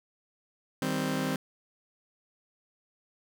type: chord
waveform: sawtooth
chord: C minor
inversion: first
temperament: just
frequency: 156.98 / 196.22 / 261.6 Hz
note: Eb3 / G3 / C4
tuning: +16 / +2 / 0 cents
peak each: -30 / -30 / -27 dBFS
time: 0.82-1.36 s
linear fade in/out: 2 ms
effects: none